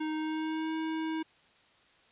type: tone with pitch glide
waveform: square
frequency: 311.1 to 318.7 Hz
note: D#4 to D#4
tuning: 0 to +42 cents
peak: -32 dBFS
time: 0-1.23 s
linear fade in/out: 10 ms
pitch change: +42 cents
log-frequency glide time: 0.15-0.75 s
effects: white hiss -63 dBFS RMS until 2.11 s + resampled to 8000 Hz